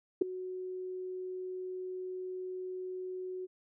sine tone with ADSR envelope, 369.4 Hz, F#4, 3 cents flat, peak -19 dBFS, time 0.21-3.47 s, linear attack 9 ms, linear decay 6 ms, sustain -18 dB, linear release 27 ms, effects none

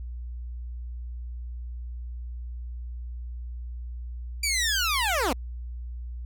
15% pulse linear sweep, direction down, 2365 to 220 Hz, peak -17 dBFS, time 4.43-5.33 s, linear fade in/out 5 ms, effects added 60 Hz sine -33 dBFS peak until 6.25 s

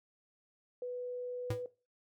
sine tone, 494.4 Hz, B4, 2 cents sharp, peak -36 dBFS, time 0.82-1.66 s, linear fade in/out 2 ms
square tone with exponential decay, 110 Hz, A2, in tune, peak -31 dBFS, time 1.5-1.63 s, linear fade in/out 5 ms, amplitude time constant 28 ms
effects noise-tail reverb RT60 0.3 s tail -18 dB re dry + MP3 96 kbps

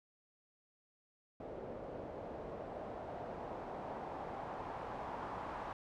white noise with low-pass filter sweep, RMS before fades -45 dBFS, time 1.4-5.73 s, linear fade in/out 2 ms, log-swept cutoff 530 to 980 Hz, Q 2.1, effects none

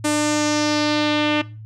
sawtooth tone with low-pass filter sweep, 299.5 Hz, D4, 34 cents sharp, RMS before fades -19 dBFS, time 0.04-1.42 s, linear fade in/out 10 ms, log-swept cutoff 9100 to 2900 Hz, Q 2.7, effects noise-tail reverb RT60 0.3 s tail -18 dB re dry + added 109 Hz sine -34 dBFS peak until 1.65 s

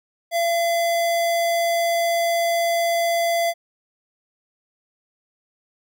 square tone, 679 Hz, F5, 49 cents flat, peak -19 dBFS, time 0.31-3.54 s, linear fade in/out 50 ms, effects none

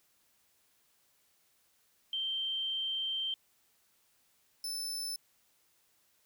sine / sawtooth tone pair in turn, 3136 / 5274 Hz, G7 / E8, 0 / 0 cents, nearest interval major sixth, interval 900 cents, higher second, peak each -32 / -33 dBFS, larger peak first, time 2.13-3.34 / 4.64-5.16 s, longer first, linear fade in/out 2 ms, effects white hiss -71 dBFS RMS until 6.25 s

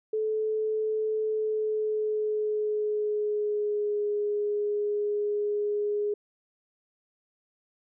sine tone with pitch glide, 433.9 to 414.8 Hz, A4 to G#4, -24 to -2 cents, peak -25 dBFS, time 0.13-6.14 s, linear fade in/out 5 ms, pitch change -78 cents, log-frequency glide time 1.25-4.05 s, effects none

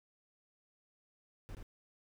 brown noise with echo, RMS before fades -45 dBFS, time 1.49-1.55 s, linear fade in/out 0 ms, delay 79 ms, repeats 1, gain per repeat -3 dB, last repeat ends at 1.629 s, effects none

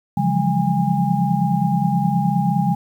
sine tone cluster, 139.7 / 169.4 / 178.9 / 204.4 / 814 Hz, C#3 / E3 / F3 / G#3 / G#5, +14 / +48 / +42 / -27 / -35 cents, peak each -22 dBFS, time 0.17-2.75 s, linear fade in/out 5 ms, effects 8-bit

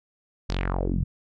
sawtooth tone with low-pass filter sweep, 45.67 Hz, F#1, 22 cents flat, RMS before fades -26 dBFS, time 0.49-1.04 s, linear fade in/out 10 ms, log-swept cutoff 5600 to 120 Hz, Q 3.7, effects none

